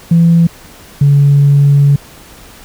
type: tone pair in turn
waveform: sine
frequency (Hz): 168 / 142.01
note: E3 / C#3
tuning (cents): +33 / +42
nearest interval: minor third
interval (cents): 291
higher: first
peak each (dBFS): -3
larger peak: neither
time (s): 0.11-0.47 / 1.01-1.96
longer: second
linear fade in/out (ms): 5
effects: tanh soft clip ceiling 0 dBFS + pink hiss -37 dBFS RMS until 2.64 s